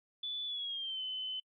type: tone with pitch glide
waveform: sine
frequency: 3471 to 3039 Hz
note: A7 to F#7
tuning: -24 to +46 cents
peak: -36 dBFS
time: 0.23-1.4 s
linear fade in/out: 5 ms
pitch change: -230 cents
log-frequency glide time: 0.46-1.02 s
effects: noise-tail reverb RT60 0.1 s tail -26 dB re dry